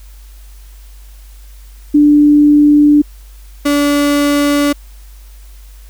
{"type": "tone pair in turn", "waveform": ["sine", "35% pulse"], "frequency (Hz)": [294.4, 288.3], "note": ["D4", "D4"], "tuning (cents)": [4, -32], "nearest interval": "unison", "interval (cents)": 36, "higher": "first", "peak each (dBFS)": [-4, -8], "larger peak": "first", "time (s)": [[1.94, 3.02], [3.65, 4.73]], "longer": "neither", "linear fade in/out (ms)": 10, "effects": ["added 49 Hz sine -33 dBFS peak until 5.89 s", "white hiss -47 dBFS RMS until 5.89 s"]}